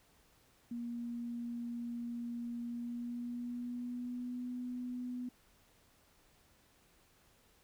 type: tone with pitch glide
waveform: sine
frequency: 237.2 to 247.8 Hz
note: A#3 to B3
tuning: +30 to +6 cents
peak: -38 dBFS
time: 0.71-5.29 s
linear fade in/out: 5 ms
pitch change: +76 cents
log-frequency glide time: 2.62-4.48 s
effects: pink hiss -68 dBFS RMS until 7.63 s